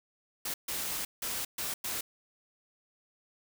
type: noise bursts at uneven times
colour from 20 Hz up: white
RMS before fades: -35 dBFS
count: 5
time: 0.45-0.54 / 0.68-1.05 / 1.22-1.45 / 1.58-1.74 / 1.84-2.01 s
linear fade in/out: 5 ms
effects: none